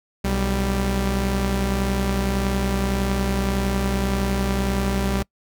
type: tone pair together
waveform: sawtooth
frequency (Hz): 61.74 / 196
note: B1 / G3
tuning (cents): 0 / 0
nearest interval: octave + minor sixth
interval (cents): 2000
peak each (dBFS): -19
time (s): 0.24-5.23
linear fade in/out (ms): 10
effects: noise-tail reverb RT60 0.1 s tail -25 dB re dry